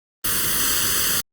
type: noise with comb filter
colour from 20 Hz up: white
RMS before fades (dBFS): -20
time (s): 0.24-1.21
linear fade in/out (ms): 10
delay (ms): 0.64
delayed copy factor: +0.95
effects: Opus 32 kbps